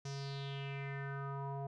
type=tone with low-pass filter sweep; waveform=square; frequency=138.59 Hz; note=C#3; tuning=in tune; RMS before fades=-42 dBFS; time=0.05-1.67 s; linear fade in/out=5 ms; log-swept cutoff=6000 to 760 Hz; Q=4.6; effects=none